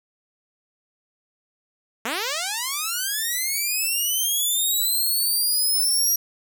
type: linear sweep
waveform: 5% pulse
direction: up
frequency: 208.8 to 5750 Hz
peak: -13 dBFS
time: 2.05-6.16 s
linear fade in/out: 5 ms
effects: none